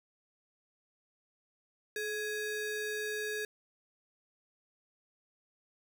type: ring-modulated tone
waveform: square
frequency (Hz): 1046.5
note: C6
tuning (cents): 0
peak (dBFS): -32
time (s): 1.96-3.45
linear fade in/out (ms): 2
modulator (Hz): 620
effects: none